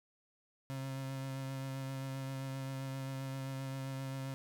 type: tone with vibrato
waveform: 35% pulse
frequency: 134.2 Hz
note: C3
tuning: 44 cents sharp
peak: -37 dBFS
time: 0.7-4.34 s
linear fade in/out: 0 ms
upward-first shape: triangle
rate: 7.6 Hz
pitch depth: 18 cents each way
effects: none